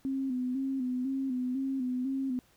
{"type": "tone with vibrato", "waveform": "sine", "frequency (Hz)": 260, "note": "C4", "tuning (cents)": -11, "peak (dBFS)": -29, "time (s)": [0.05, 2.39], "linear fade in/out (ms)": 0, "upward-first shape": "square", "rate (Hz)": 2, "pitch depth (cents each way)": 56, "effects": ["pink hiss -65 dBFS RMS until 2.56 s"]}